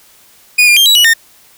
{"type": "tone with pitch steps", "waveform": "40% pulse", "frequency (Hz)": [2463, 2406, 3187, 3904, 2930, 1826], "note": ["D#7", "D7", "G7", "B7", "F#7", "A#6"], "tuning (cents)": [-18, 41, 28, -21, -18, -36], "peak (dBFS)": -4, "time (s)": [0.58, 1.138], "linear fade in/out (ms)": 10, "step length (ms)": 93, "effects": ["white hiss -45 dBFS RMS until 1.57 s"]}